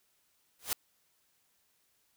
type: noise with exponential growth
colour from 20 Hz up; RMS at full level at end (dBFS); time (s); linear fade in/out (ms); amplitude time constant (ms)
white; -28; 0.59-0.73; 1; 30
effects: white hiss -73 dBFS RMS until 2.16 s